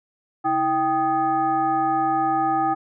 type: tone with frequency modulation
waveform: sine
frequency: 784 Hz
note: G5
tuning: in tune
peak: -18 dBFS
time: 0.44-2.75 s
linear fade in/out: 20 ms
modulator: 460 Hz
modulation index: 0.89
effects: none